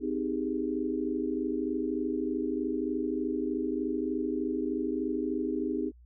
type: chord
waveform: sine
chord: Ab major seventh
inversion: first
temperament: equal with one note detuned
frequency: 257.9 / 311.1 / 392 / 415.3 Hz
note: C4 / Eb4 / G4 / Ab4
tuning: -25 / 0 / 0 / 0 cents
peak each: -33 / -32 / -35 / -37 dBFS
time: 0-5.92 s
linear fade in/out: 50 ms
effects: added 60 Hz sine -52 dBFS peak until 6.05 s